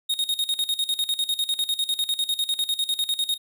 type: tone with tremolo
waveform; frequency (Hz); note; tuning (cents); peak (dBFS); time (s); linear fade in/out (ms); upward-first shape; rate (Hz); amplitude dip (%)
45% pulse; 3729; A#7; 0; -21; 0.09-3.38; 10; square; 10; 80
effects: none